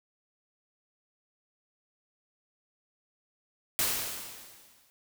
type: noise with exponential decay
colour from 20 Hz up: white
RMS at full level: -26 dBFS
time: 3.79-4.9 s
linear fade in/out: 0 ms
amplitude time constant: 240 ms
effects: none